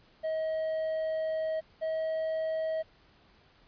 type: tone pair in turn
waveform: triangle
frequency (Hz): 635 / 638.2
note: D#5 / D#5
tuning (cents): +35 / +44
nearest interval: unison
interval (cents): 9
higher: second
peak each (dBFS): -27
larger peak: neither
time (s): 0.23-1.61 / 1.81-2.83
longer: first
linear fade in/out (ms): 20
effects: pink hiss -62 dBFS RMS until 3.67 s + resampled to 11025 Hz